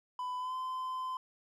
triangle tone with pitch glide, 1000 to 1027.5 Hz, B5 to C6, +21 to -32 cents, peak -33 dBFS, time 0.19-1.17 s, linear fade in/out 2 ms, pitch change +47 cents, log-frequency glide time 0.38-0.54 s, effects none

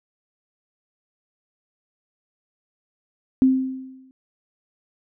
sine tone with exponential decay, 261.6 Hz, C4, in tune, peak -10 dBFS, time 3.42-4.11 s, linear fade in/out 0 ms, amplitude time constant 150 ms, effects none

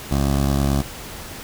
15% pulse tone with notch filter, 69.3 Hz, C#2, in tune, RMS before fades -19 dBFS, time 0.11-0.82 s, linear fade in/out 5 ms, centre 2100 Hz, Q 0.85, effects pink hiss -35 dBFS RMS until 1.43 s

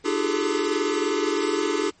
square tone cluster, 299.7 / 342.9 / 391.8 / 415.2 / 434.5 Hz, D4 / F4 / G4 / G#4 / A4, +35 / -32 / -1 / 0 / -22 cents, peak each -29 dBFS, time 0.04-1.91 s, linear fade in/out 20 ms, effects pink hiss -59 dBFS RMS until 2 s + MP3 32 kbps

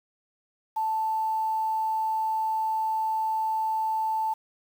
sine tone with quantisation, 880 Hz, A5, in tune, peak -24 dBFS, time 0.76-4.34 s, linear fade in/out 10 ms, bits 8, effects none

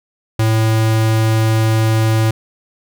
square tone, 110.9 Hz, A2, 14 cents sharp, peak -12 dBFS, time 0.39-2.31 s, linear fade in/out 5 ms, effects none

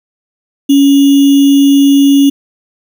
sine tone with sample-and-hold, 279.1 Hz, C#4, 12 cents sharp, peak -3 dBFS, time 0.69-2.3 s, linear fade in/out 10 ms, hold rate 3150 Hz, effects none

